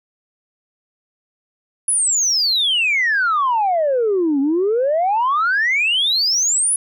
sine exponential two-way sweep, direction down then up, 10548 to 268.1 to 10548 Hz, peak -13 dBFS, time 1.88-6.76 s, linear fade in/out 2 ms, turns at 4.4 s, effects tanh soft clip ceiling -11 dBFS

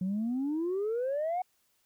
sine exponential sweep, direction up, 179.5 to 750 Hz, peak -27 dBFS, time 0.01-1.42 s, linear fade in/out 5 ms, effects tanh soft clip ceiling -26 dBFS + white hiss -72 dBFS RMS until 1.85 s

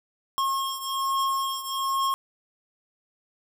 square beating tone pair, 1080 / 1081.2 Hz, C#6 / C#6, -45 / -44 cents, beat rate 1.2 Hz, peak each -27 / -31 dBFS, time 0.38-2.14 s, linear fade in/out 0 ms, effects none

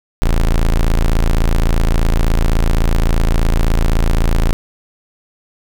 40% pulse tone, 27.85 Hz, A0, 22 cents sharp, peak -9 dBFS, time 0.22-4.53 s, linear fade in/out 0 ms, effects none

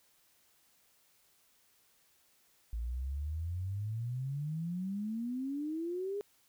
sine exponential sweep, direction up, 55 to 415.3 Hz, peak -34 dBFS, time 2.73-6.21 s, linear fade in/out 0 ms, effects white hiss -69 dBFS RMS until 6.48 s

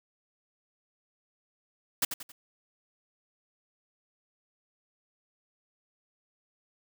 white noise with echo, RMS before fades -26 dBFS, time 2.02-2.05 s, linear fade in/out 5 ms, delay 90 ms, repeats 3, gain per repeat -8 dB, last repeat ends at 2.32 s, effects none

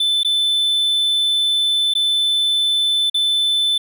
triangle tone with dropouts, 3520 Hz, A7, in tune, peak -13 dBFS, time 0-3.78 s, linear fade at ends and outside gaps 5 ms, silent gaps 0.233-0.247 / 1.938-1.951 / 3.099-3.143 s, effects none

